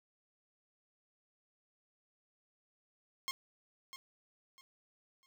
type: tone with echo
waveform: 10% pulse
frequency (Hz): 1072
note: C6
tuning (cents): +42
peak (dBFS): -27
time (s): 3.28-3.31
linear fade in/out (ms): 0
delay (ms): 650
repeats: 3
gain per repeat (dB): -11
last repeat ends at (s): 5.26
effects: none